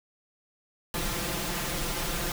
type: noise with comb filter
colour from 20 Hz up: pink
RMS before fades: -31 dBFS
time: 0.94-2.32 s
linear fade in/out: 2 ms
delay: 5.8 ms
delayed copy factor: +1
effects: none